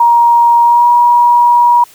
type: tone with pitch glide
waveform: sine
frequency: 943 to 958.9 Hz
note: A#5 to A#5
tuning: +20 to +49 cents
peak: -4 dBFS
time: 0-1.84 s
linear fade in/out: 5 ms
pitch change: +29 cents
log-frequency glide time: 0.63-0.87 s
effects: white hiss -41 dBFS RMS until 1.94 s